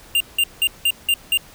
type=tone bursts; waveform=square; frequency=2794 Hz; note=F7; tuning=in tune; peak=-15 dBFS; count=6; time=0.15-1.374 s; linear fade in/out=2 ms; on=54 ms; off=180 ms; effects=pink hiss -45 dBFS RMS until 1.54 s